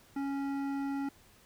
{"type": "tone with hard clipping", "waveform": "triangle", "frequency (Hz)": 277.2, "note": "C#4", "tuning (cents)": 0, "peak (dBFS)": -34, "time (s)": [0.16, 1.09], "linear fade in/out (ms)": 5, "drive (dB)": 16, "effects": ["pink hiss -61 dBFS RMS until 1.45 s"]}